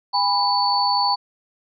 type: tone cluster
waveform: sine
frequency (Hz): 812 / 991 / 4474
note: G#5 / B5 / C#8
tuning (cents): -39 / +6 / +15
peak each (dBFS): -21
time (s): 0.13-1.16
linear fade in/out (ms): 20
effects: none